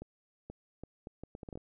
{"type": "accelerating click train", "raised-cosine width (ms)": 2, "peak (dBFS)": -30, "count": 11, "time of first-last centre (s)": [0.02, 1.575], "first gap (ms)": 480, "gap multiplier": 0.7, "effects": []}